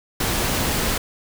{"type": "noise", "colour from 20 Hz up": "pink", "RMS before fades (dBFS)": -22, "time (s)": [0.2, 0.98], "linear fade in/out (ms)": 5, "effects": []}